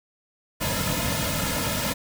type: noise with comb filter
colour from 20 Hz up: pink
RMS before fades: -26 dBFS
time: 0.6-1.94 s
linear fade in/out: 20 ms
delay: 2.6 ms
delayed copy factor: -0.9
effects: none